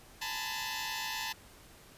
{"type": "tone cluster", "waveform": "10% pulse", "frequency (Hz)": [836, 884, 951, 1011], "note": ["G#5", "A5", "A#5", "B5"], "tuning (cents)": [11, 8, 34, 40], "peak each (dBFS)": [-36, -29, -36, -33], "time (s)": [0.21, 1.33], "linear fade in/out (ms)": 10, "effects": ["pink hiss -56 dBFS RMS until 1.97 s", "resampled to 32000 Hz"]}